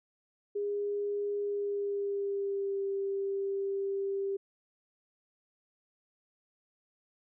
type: tone with pitch glide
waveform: sine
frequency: 408.3 to 393.7 Hz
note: G#4 to G4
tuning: -29 to +8 cents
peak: -30 dBFS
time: 0.55-4.37 s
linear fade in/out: 10 ms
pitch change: -63 cents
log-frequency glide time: 1.39-2.83 s
effects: none